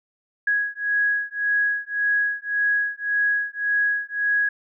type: beating tone pair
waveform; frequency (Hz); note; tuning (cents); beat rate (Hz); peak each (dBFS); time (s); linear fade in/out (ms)
sine; 1661.2 / 1663; G#6 / G#6; 0 / +2; 1.8; -23; 0.47-4.49; 5
effects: none